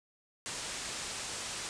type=low-pass noise; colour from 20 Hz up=white; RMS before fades=-40 dBFS; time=0.46-1.69 s; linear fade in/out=0 ms; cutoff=8900 Hz; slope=48 dB/octave; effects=none